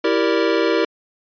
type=chord; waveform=square; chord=E half-diminished seventh; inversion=none; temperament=equal with one note detuned; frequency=329.6 / 388.8 / 466.2 / 587.3 Hz; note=E4 / G4 / Bb4 / D5; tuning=0 / -14 / 0 / 0 cents; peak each=-21 / -22 / -21 / -24 dBFS; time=0.04-0.85 s; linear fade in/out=5 ms; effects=resampled to 11025 Hz